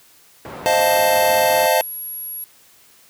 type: low-pass noise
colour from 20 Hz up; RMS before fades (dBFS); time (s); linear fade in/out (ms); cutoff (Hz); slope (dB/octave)
white; -34; 0.45-1.66; 0; 1000; 12
type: chord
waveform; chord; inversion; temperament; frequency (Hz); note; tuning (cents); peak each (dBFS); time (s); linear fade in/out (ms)
square; F dominant seventh; second; equal; 523.3 / 622.3 / 698.5 / 880; C5 / Eb5 / F5 / A5; 0 / 0 / 0 / 0; -21 / -19 / -21 / -20; 0.66-1.81; 0
type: tone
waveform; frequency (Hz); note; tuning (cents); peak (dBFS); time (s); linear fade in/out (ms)
sine; 11300; F9; +19; -27; 0.81-2.44; 0
effects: white hiss -51 dBFS RMS until 3.09 s + high-pass 60 Hz 12 dB/octave